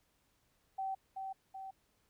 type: tone with echo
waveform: sine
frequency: 770 Hz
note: G5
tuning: 31 cents flat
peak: -35 dBFS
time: 0.78-0.95 s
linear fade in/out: 10 ms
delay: 380 ms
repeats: 2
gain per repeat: -4 dB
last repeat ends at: 1.71 s
effects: pink hiss -75 dBFS RMS until 2.09 s